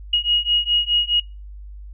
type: beating tone pair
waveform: sine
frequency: 2883 / 2887.8 Hz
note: F#7 / F#7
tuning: -46 / -43 cents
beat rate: 4.8 Hz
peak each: -19 dBFS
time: 0.13-1.2 s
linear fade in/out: 5 ms
effects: noise-tail reverb RT60 0.3 s tail -25 dB re dry + added 50 Hz sine -34 dBFS peak until 1.93 s